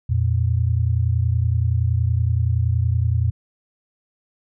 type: tone pair together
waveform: sine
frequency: 85.89 / 116.54 Hz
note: F2 / A#2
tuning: -28 / 0 cents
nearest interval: perfect fourth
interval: 528 cents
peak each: -19 / -19 dBFS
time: 0.09-3.31 s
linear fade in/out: 10 ms
effects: none